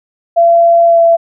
sine tone with pitch glide, 679 to 671.6 Hz, F5 to E5, -49 to +32 cents, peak -4 dBFS, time 0.36-1.17 s, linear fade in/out 20 ms, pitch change -19 cents, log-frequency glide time 0.86-0.99 s, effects none

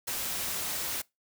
white noise with amplitude modulation, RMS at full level -32 dBFS, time 0.07-1.02 s, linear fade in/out 10 ms, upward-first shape sine, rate 205 Hz, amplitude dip 30%, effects noise-tail reverb RT60 0.2 s tail -23 dB re dry

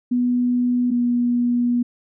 sine tone pair in turn, 245.8 / 242 Hz, B3 / B3, -8 / -35 cents, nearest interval unison, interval 27 cents, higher first, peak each -16 dBFS, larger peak neither, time 0.11-0.91 / 0.91-1.83 s, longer second, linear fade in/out 10 ms, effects none

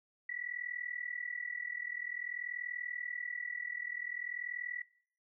sine tone with amplitude modulation, 1950 Hz, B6, 23 cents flat, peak -34 dBFS, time 0.29-4.82 s, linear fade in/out 5 ms, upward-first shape sine, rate 40.5 Hz, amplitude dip 85%, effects noise-tail reverb RT60 0.5 s tail -19 dB re dry

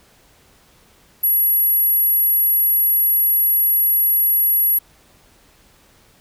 sine tone, 11430 Hz, F9, 39 cents sharp, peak -13 dBFS, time 1.23-4.79 s, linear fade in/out 10 ms, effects pink hiss -53 dBFS RMS until 6.2 s

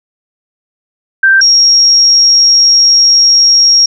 sine tone pair in turn, 1568 / 5588 Hz, G6 / F8, 0 / 0 cents, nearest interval octave + minor seventh, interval 2200 cents, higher second, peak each -3 dBFS, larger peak neither, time 1.23-1.41 / 1.41-3.86 s, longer second, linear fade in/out 5 ms, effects none

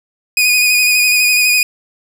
sawtooth tone with vibrato, 2476 Hz, D#7, 9 cents flat, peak -6 dBFS, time 0.37-1.63 s, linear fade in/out 2 ms, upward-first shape square, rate 12 Hz, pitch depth 20 cents each way, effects none

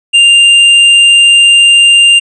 sine tone with hard clipping, 2794 Hz, F7, in tune, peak -3 dBFS, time 0.13-2.2 s, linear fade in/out 20 ms, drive 6 dB, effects resampled to 22050 Hz

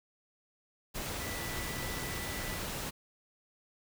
sine tone in noise, 1975.5 Hz, B6, in tune, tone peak -44 dBFS, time 1.19-2.59 s, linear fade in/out 20 ms, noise pink, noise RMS -38 dBFS, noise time 0.94-2.91 s, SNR -9 dB, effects none

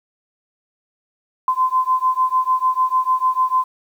sine beating tone pair, 1026 / 1032.7 Hz, C6 / C6, -34 / -23 cents, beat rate 6.7 Hz, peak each -18 dBFS, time 1.48-3.64 s, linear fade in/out 2 ms, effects 8-bit

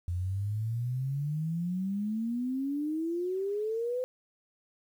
sine exponential sweep, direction up, 86 to 513 Hz, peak -29 dBFS, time 0.08-4.04 s, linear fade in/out 0 ms, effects 10-bit

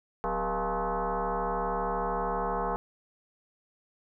sine tone with frequency modulation, 183.6 Hz, F#3, 13 cents flat, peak -27 dBFS, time 0.24-2.76 s, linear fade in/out 0 ms, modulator 220 Hz, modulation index 4.8, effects none

